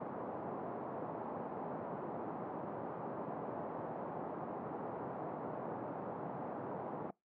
white band-pass noise, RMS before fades -43 dBFS, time 0-7.11 s, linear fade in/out 10 ms, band 130 to 910 Hz, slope 24 dB/octave, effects noise-tail reverb RT60 0.2 s tail -24 dB re dry

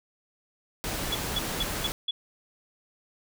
pink noise, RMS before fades -32 dBFS, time 0.84-1.92 s, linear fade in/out 0 ms
sine tone bursts, 3391 Hz, G#7, 35 cents sharp, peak -25 dBFS, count 5, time 1.12-2.11 s, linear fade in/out 5 ms, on 30 ms, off 210 ms
effects none

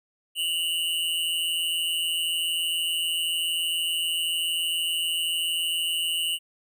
square tone pair together, 2813 / 2980 Hz, F7 / F#7, +12 / +12 cents, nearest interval minor second, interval 100 cents, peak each -28 dBFS, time 0.35-6.39 s, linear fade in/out 50 ms, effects none

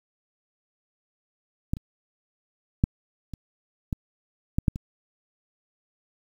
clicks, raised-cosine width 5 ms, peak -12 / -25 / -6 / -23 / -14 / -10 / -7 / -20 dBFS, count 8, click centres 1.735 / 1.769 / 2.839 / 3.337 / 3.928 / 4.585 / 4.682 / 4.759 s, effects 8-bit

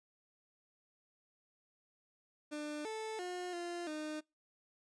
30% pulse tone with pitch steps, 298.7 / 438.7 / 359.3 / 347.1 / 306.4 Hz, D4 / A4 / F4 / F4 / D#4, +29 / -5 / +49 / -11 / -27 cents, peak -37 dBFS, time 2.51-4.21 s, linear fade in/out 20 ms, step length 340 ms, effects noise-tail reverb RT60 0.2 s tail -23 dB re dry + resampled to 22050 Hz

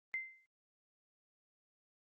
sine tone with exponential decay, 2078 Hz, C7, 12 cents flat, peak -33 dBFS, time 0.14-0.46 s, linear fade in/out 0 ms, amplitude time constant 68 ms, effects Opus 32 kbps

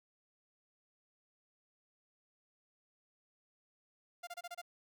sawtooth tone bursts, 698.5 Hz, F5, in tune, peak -39 dBFS, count 6, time 4.23-4.617 s, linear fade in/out 10 ms, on 42 ms, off 27 ms, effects none

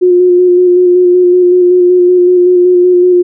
sine tone with vibrato, 359 Hz, F4, 48 cents sharp, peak -3 dBFS, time 0.01-3.23 s, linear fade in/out 20 ms, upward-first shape square, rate 5.3 Hz, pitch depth 17 cents each way, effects none

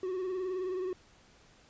triangle tone with vibrato, 370.3 Hz, F#4, 1 cent sharp, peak -30 dBFS, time 0.03-0.93 s, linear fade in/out 2 ms, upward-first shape triangle, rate 19 Hz, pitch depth 63 cents each way, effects pink hiss -61 dBFS RMS until 1.69 s + resampled to 16000 Hz

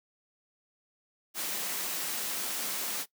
white high-pass noise, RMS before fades -34 dBFS, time 1.34-3.06 s, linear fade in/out 50 ms, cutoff 160 Hz, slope 48 dB/octave, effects noise-tail reverb RT60 0.1 s tail -19 dB re dry

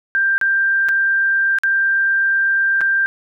sine tone with dropouts, 1582 Hz, G6, 15 cents sharp, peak -13 dBFS, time 0.15-3.06 s, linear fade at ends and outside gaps 0 ms, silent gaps 0.38-0.413 / 0.886-0.89 / 1.586-1.635 / 2.808-2.814 s, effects none

